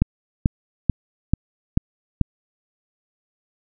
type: click train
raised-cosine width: 5 ms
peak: -3 dBFS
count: 6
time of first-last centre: 0.02-2.213 s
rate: 2.28 Hz
effects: none